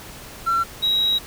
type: tone pair in turn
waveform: triangle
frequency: 1356 / 3835 Hz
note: E6 / A#7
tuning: +49 / +48 cents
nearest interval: octave + tritone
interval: 1799 cents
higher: second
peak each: -14 dBFS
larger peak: neither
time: 0.46-0.64 / 0.82-1.19 s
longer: second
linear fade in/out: 20 ms
effects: tanh soft clip ceiling -13 dBFS + pink hiss -39 dBFS RMS until 1.26 s